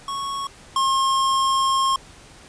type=tone pair in turn; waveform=square; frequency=1104 / 1072 Hz; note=C#6 / C6; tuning=-7 / +42 cents; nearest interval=minor second; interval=51 cents; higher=first; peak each=-26 / -18 dBFS; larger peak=second; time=0.08-0.47 / 0.76-1.96 s; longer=second; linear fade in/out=2 ms; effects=pink hiss -46 dBFS RMS until 2.48 s + resampled to 22050 Hz